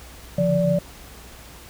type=tone cluster; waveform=sine; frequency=140.2 / 146.5 / 173.2 / 581 Hz; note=C#3 / D3 / F3 / D5; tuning=+20 / -4 / -14 / -19 cents; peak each=-29 / -29 / -20 / -20 dBFS; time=0.38-0.79 s; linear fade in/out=5 ms; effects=added 60 Hz sine -46 dBFS peak until 1.69 s + pink hiss -44 dBFS RMS until 1.69 s